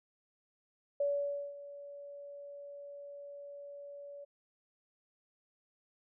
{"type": "tone with ADSR envelope", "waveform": "sine", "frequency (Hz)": 570, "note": "C#5", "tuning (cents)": 48, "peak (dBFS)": -28, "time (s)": [1, 4.25], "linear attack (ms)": 5, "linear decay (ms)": 530, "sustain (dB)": -17, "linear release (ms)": 14, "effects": []}